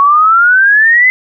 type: exponential sweep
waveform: sine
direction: up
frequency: 1108.7 to 2054 Hz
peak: -4 dBFS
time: 0-1.1 s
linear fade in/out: 0 ms
effects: none